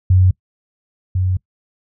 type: tone pair in turn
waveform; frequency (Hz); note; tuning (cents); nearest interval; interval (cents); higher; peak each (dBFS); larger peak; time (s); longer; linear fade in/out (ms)
sine; 92.5 / 92.5; F#2 / F#2; 0 / 0; unison; 0; neither; -8 / -14; first; 0.1-0.31 / 1.15-1.37; second; 5
effects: noise-tail reverb RT60 0.1 s tail -23 dB re dry